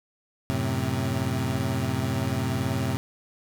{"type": "chord", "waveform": "25% pulse", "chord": "F# diminished", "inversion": "none", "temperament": "equal with one note detuned", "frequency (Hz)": [91.97, 110, 130.81], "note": ["F#2", "A2", "C3"], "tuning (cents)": [-10, 0, 0], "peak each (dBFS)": [-27, -26, -24], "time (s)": [0.5, 2.97], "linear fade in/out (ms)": 0, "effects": []}